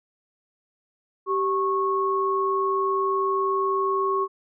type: tone pair together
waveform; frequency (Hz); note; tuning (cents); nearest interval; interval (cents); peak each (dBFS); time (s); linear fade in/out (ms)
sine; 388.2 / 1098; G4 / C#6; -17 / -17; octave + tritone; 1800; -24 / -23; 1.26-4.28; 50
effects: none